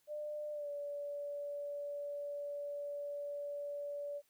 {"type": "tone with pitch glide", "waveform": "sine", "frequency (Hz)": [598, 576.3], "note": ["D5", "D5"], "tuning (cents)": [31, -33], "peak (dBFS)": -39, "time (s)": [0.07, 4.22], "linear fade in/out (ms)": 50, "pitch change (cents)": -64, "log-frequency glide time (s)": [0.52, 0.69], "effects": ["white hiss -75 dBFS RMS until 4.29 s"]}